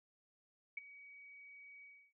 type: tone with ADSR envelope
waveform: sine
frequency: 2263 Hz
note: C#7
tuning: 35 cents sharp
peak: -37 dBFS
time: 0.77-2.13 s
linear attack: 6 ms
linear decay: 16 ms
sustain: -17 dB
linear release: 300 ms
effects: none